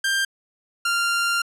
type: tone pair in turn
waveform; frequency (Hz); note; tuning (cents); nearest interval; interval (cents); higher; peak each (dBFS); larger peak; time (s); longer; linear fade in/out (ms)
sawtooth; 1587 / 1390.8; G6 / F6; +21 / -8; major second; 229; first; -16; neither; 0.04-0.25 / 0.85-1.42; second; 5
effects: low-pass 11000 Hz 12 dB/octave